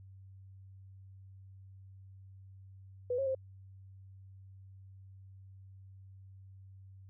sine tone with pitch steps, 493.8 / 542 / 527 Hz, B4 / C#5 / C5, 0 / -39 / +12 cents, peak -30 dBFS, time 3.1-3.349 s, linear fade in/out 5 ms, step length 83 ms, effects added 96 Hz sine -51 dBFS peak until 7.09 s

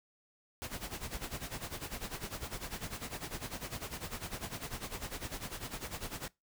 pink noise with tremolo, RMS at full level -39 dBFS, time 0.62-6.28 s, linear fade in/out 0 ms, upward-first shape sine, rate 10 Hz, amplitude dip 80%, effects noise-tail reverb RT60 0.2 s tail -22 dB re dry

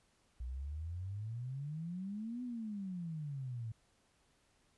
sine exponential two-way sweep, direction up then down, 59 to 252.3 to 109.3 Hz, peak -39 dBFS, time 0.4-3.72 s, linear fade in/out 5 ms, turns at 2.43 s, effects pink hiss -73 dBFS RMS until 4.77 s + resampled to 24000 Hz

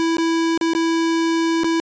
square tone with dropouts, 329.6 Hz, E4, in tune, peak -17 dBFS, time 0-1.8 s, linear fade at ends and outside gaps 0 ms, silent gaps 0.169-0.183 / 0.576-0.612 / 0.735-0.75 / 1.635-1.644 s, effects resampled to 16000 Hz

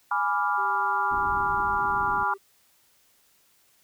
sine chord, G# diminished seventh, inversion none, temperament equal, 830.6 / 987.8 / 1174.7 / 1396.9 Hz, G#5 / B5 / D6 / F6, 0 / 0 / 0 / 0 cents, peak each -28 dBFS, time 0.11-2.34 s, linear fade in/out 5 ms
triangle tone, 392 Hz, G4, in tune, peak -38 dBFS, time 0.57-2.38 s, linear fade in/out 20 ms
pink low-pass noise, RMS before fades -40 dBFS, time 1.11-2.24 s, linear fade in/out 10 ms, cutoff 370 Hz, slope 48 dB/octave
effects white hiss -63 dBFS RMS until 3.83 s

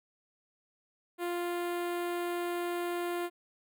sawtooth tone with notch filter, 349.2 Hz, F4, in tune, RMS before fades -34 dBFS, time 1.18-3.3 s, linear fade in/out 50 ms, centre 5600 Hz, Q 0.78, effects none

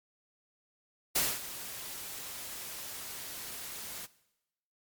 white noise with ADSR envelope, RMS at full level -27 dBFS, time 1.15-4.07 s, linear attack 11 ms, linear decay 230 ms, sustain -15 dB, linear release 27 ms, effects noise-tail reverb RT60 0.9 s tail -19 dB re dry + MP3 96 kbps

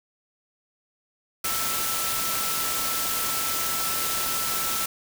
sine tone in noise, 1327 Hz, E6, 11 cents sharp, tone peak -33 dBFS, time 1.44-4.86 s, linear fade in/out 5 ms, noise white, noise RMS -27 dBFS, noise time 1.44-4.86 s, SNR -9 dB, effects none

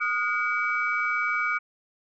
sine tone cluster, 1240 / 1443 / 2282 Hz, D#6 / F#6 / C#7, -6 / -44 / +50 cents, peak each -28 / -27 / -27 dBFS, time 0-1.59 s, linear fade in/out 20 ms, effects tanh soft clip ceiling -14 dBFS

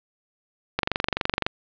click train, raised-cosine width 0.3 ms, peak -6 dBFS, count 17, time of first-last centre 0.79-1.465 s, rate 23.7 Hz, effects resampled to 11025 Hz + 7-bit

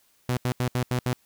sawtooth tone bursts at uneven times, 124.7 Hz, B2, 17 cents sharp, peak -19 dBFS, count 6, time 0.29-0.37 / 0.45-0.52 / 0.6-0.68 / 0.75-0.83 / 0.91-0.99 / 1.06-1.13 s, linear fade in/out 0 ms, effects white hiss -64 dBFS RMS until 1.25 s

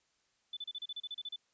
sine tone bursts, 3500 Hz, A7, 10 cents flat, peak -38 dBFS, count 12, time 0.53-1.361 s, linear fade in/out 5 ms, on 39 ms, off 33 ms, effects white hiss -75 dBFS RMS until 1.53 s + resampled to 16000 Hz

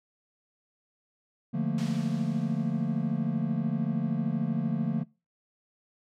triangle chord, Bb major seventh, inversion first, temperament equal, 146.83 / 174.61 / 220 / 233.1 Hz, D3 / F3 / A3 / Bb3, 0 / 0 / 0 / 0 cents, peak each -30 dBFS, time 1.53-5.04 s, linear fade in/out 20 ms
white noise with exponential decay, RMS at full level -38 dBFS, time 1.78-3.53 s, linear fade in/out 2 ms, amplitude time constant 380 ms
effects noise-tail reverb RT60 0.3 s tail -23 dB re dry + low-pass 5000 Hz 12 dB/octave

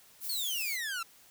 violet noise, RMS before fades -38 dBFS, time 0.2-0.79 s, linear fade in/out 50 ms
sawtooth exponential sweep, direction down, 4502 to 1314 Hz, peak -30 dBFS, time 0.29-1.03 s, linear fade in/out 5 ms
effects white hiss -59 dBFS RMS until 1.3 s

